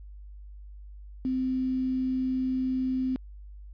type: tone with quantisation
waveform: sine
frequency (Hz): 258.7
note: C4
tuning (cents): -19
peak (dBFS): -25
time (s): 1.25-3.16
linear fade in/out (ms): 0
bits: 8
effects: added 50 Hz sine -42 dBFS peak until 3.73 s + resampled to 11025 Hz